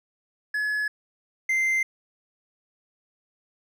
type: tone pair in turn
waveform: triangle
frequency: 1700 / 2083 Hz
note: G#6 / C7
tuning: +40 / -8 cents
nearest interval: major third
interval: 352 cents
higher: second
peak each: -22 / -19 dBFS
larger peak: second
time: 0.54-0.88 / 1.49-1.83 s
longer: neither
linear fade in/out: 5 ms
effects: none